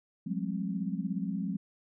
sine tone cluster, 177.1 / 194.7 / 211 / 264.2 Hz, F3 / G3 / G#3 / C4, +24 / -12 / +28 / +17 cents, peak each -35 / -35 / -37 / -39 dBFS, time 0.26-1.57 s, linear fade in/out 10 ms, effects none

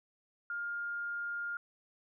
sine tone, 1410 Hz, F6, 16 cents sharp, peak -35 dBFS, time 0.5-1.57 s, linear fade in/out 2 ms, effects none

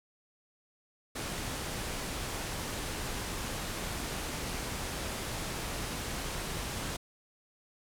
pink low-pass noise, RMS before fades -37 dBFS, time 1.15-6.97 s, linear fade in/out 10 ms, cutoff 12000 Hz, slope 24 dB/octave, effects none

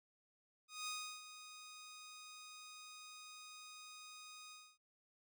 10% pulse tone with ADSR envelope, 1244 Hz, D#6, 1 cent flat, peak -33 dBFS, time 0.68-4.78 s, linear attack 190 ms, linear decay 340 ms, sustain -12 dB, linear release 270 ms, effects none

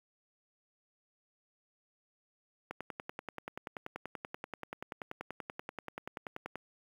click train, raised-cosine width 0.5 ms, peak -24 dBFS, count 41, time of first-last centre 2.71-6.556 s, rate 10.4 Hz, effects high-pass 150 Hz 12 dB/octave + 9-bit

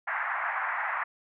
white band-pass noise, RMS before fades -31 dBFS, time 0.07-1.04 s, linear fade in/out 10 ms, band 720 to 2000 Hz, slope 48 dB/octave, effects none

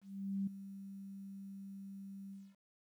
sine tone with ADSR envelope, 196 Hz, G3, in tune, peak -33 dBFS, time 0.01-2.56 s, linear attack 460 ms, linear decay 6 ms, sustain -13 dB, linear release 240 ms, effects 12-bit

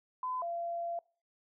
sine tone pair in turn, 1014 / 684 Hz, B5 / F5, +45 / -36 cents, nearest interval perfect fifth, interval 681 cents, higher first, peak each -33 / -34 dBFS, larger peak first, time 0.23-0.42 / 0.42-0.99 s, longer second, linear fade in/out 2 ms, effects noise-tail reverb RT60 0.4 s tail -24 dB re dry

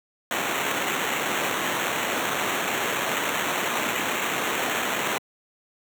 blue noise with sample-and-hold, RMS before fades -26 dBFS, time 0.31-5.18 s, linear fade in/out 0 ms, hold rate 4900 Hz, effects high-pass 200 Hz 12 dB/octave

